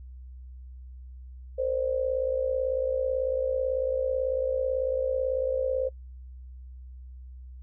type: tone with amplitude modulation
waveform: sine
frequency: 522 Hz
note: C5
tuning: 4 cents flat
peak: -21 dBFS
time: 1.58-5.89 s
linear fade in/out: 10 ms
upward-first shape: sine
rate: 58.1 Hz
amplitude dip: 80%
effects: noise-tail reverb RT60 0.1 s tail -21 dB re dry + added 63 Hz sine -41 dBFS peak until 7.62 s